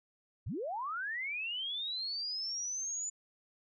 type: linear sweep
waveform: sine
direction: up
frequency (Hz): 61.6 to 7040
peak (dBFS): -35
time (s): 0.46-3.1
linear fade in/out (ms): 10
effects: none